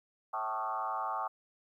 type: tone with frequency modulation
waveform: sine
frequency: 993 Hz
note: B5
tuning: 9 cents sharp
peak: -32 dBFS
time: 0.33-1.28 s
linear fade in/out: 10 ms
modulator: 112 Hz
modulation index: 2.6
effects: 12-bit